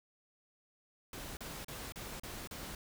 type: noise bursts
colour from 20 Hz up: pink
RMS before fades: -45 dBFS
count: 6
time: 1.13-2.75 s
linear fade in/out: 2 ms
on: 240 ms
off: 36 ms
effects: none